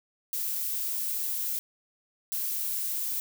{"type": "noise bursts at uneven times", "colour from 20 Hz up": "violet", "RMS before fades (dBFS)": -31, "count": 2, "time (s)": [[0.33, 1.59], [2.32, 3.2]], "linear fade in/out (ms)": 0, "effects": []}